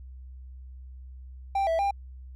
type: tone with pitch steps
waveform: triangle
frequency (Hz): 786 / 656 / 798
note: G5 / E5 / G5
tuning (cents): +4 / -9 / +31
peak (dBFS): -21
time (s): 1.55-1.91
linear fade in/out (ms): 5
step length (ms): 120
effects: added 64 Hz sine -41 dBFS peak until 2.35 s